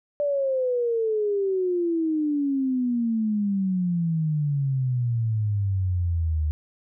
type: exponential sweep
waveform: sine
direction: down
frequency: 587.3 to 75 Hz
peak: -21 dBFS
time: 0.2-6.51 s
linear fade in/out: 0 ms
effects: none